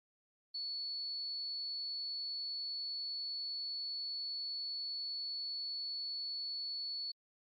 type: tone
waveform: sine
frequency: 4425 Hz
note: C#8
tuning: 4 cents flat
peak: -38 dBFS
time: 0.54-7.12 s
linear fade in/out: 10 ms
effects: Opus 48 kbps